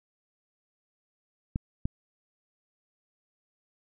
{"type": "clicks", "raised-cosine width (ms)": 5, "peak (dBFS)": -16, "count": 2, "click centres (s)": [1.559, 1.855], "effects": []}